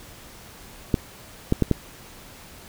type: clicks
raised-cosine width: 3 ms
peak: -5 dBFS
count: 4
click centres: 0.942 / 1.524 / 1.623 / 1.713 s
effects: pink hiss -45 dBFS RMS until 2.68 s